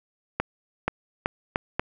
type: accelerating click train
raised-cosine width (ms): 0.5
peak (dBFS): -8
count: 5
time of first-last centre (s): 0.4-1.795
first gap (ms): 480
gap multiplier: 0.79
effects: none